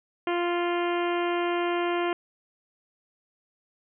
harmonic tone with a mistuned harmonic, 348.2 Hz, F4, 5 cents flat, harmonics 1 / 2 / 3 / 4 / 5 / 6 / 7 / 8 / 9, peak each -26 / -31 / -33 / -37 / -39 / -39 / -41 / -41 / -43 dBFS, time 0.27-2.13 s, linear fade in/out 2 ms, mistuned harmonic 6, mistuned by +15 cents, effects none

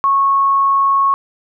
sine tone, 1100 Hz, C#6, 14 cents flat, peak -10 dBFS, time 0.04-1.14 s, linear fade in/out 0 ms, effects none

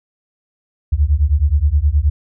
sine beating tone pair, 68.8 / 78.3 Hz, C#2 / D#2, -12 / +11 cents, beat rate 9.5 Hz, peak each -14 / -14 dBFS, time 0.92-2.1 s, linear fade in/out 10 ms, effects none

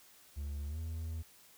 triangle tone with pitch glide, 72.1 to 80.93 Hz, D2 to E2, -31 to -31 cents, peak -35 dBFS, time 0.36-1.23 s, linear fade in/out 20 ms, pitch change +200 cents, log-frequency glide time 0.67-0.79 s, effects white hiss -61 dBFS RMS until 1.57 s

